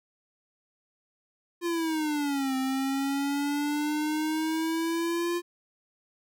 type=exponential two-way sweep; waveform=square; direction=down then up; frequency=349.2 to 261.6 to 349.2 Hz; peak=-27 dBFS; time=1.61-5.42 s; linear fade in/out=50 ms; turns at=2.56 s; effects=none